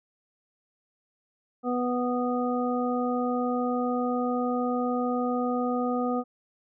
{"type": "harmonic tone", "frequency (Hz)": 246.9, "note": "B3", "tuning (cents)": 0, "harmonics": [1, 2, 3, 5], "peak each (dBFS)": [-27, -30, -32, -34], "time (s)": [1.63, 6.24], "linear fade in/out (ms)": 50, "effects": []}